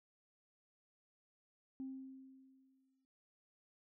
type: tone with exponential decay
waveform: sine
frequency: 264.8 Hz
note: C4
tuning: 21 cents sharp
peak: -40 dBFS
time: 1.8-3.05 s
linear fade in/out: 0 ms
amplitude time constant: 270 ms
effects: noise-tail reverb RT60 0.6 s tail -25 dB re dry + tanh soft clip ceiling -37 dBFS